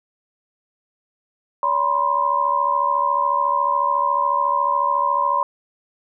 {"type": "tone cluster", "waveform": "sine", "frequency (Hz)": [570, 970, 1044], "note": ["C#5", "B5", "C6"], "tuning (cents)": [48, -31, -4], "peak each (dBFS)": [-27, -20, -19], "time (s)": [1.63, 5.43], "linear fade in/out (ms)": 2, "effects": []}